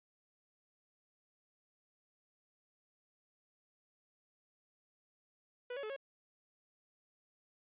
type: tone with pitch steps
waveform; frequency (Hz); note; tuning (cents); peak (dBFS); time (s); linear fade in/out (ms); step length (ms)
45% pulse; 492.3 / 559 / 431 / 549; B4 / C#5 / A4 / C#5; -6 / +14 / -36 / -17; -40; 5.7-5.964; 5; 66
effects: resampled to 8000 Hz